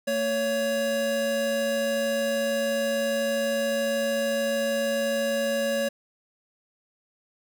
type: tone pair together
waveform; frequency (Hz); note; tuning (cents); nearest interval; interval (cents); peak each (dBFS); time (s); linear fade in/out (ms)
square; 226.7 / 558.5; A#3 / C#5; -48 / +13; octave + major third; 1561; -32 / -25; 0.07-5.89; 10
effects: none